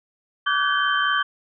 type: tone cluster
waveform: sine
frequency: 1154 / 1470 / 1534 / 1678 / 3109 Hz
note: D6 / F#6 / G6 / G#6 / G7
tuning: -31 / -12 / -38 / +17 / -15 cents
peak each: -22 / -30 / -23 / -28 / -27 dBFS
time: 0.46-1.23 s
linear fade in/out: 10 ms
effects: none